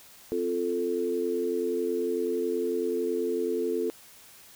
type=chord; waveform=sine; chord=F major; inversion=second; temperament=equal; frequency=261.6 / 349.2 / 440 Hz; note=C4 / F4 / A4; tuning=0 / 0 / 0 cents; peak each=-34 / -30 / -28 dBFS; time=0.32-3.9 s; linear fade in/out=0 ms; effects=white hiss -52 dBFS RMS until 4.55 s